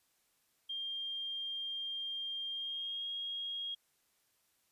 sine tone with pitch glide, 3200 to 3269 Hz, G7 to G#7, +35 to -28 cents, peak -37 dBFS, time 0.69-3.75 s, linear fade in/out 10 ms, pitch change +37 cents, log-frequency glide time 2.5-3.09 s, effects white hiss -75 dBFS RMS until 4.71 s + resampled to 32000 Hz

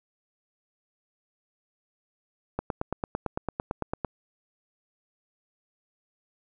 click train, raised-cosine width 1 ms, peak -14 dBFS, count 14, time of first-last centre 2.59-4.047 s, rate 8.92 Hz, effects none

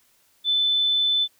sine tone, 3515 Hz, A7, 2 cents flat, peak -18 dBFS, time 0.44-1.28 s, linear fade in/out 50 ms, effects white hiss -62 dBFS RMS until 1.39 s

